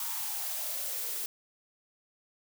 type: noise with high-pass filter sweep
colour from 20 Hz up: blue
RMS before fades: -35 dBFS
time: 0-1.26 s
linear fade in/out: 2 ms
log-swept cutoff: 1000 to 410 Hz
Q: 5.2
effects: none